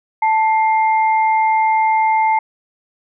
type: tone pair together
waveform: sine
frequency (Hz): 880 / 2108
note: A5 / C7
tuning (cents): 0 / +12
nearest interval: octave + minor third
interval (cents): 1512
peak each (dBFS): -12 / -22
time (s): 0.22-2.39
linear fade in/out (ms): 5
effects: none